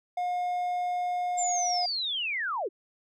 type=tone; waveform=triangle; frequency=716 Hz; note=F5; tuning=43 cents sharp; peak=-25 dBFS; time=0.17-1.86 s; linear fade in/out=5 ms
type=linear sweep; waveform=sine; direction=down; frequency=7459 to 311.1 Hz; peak=-28 dBFS; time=1.37-2.69 s; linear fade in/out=20 ms
effects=none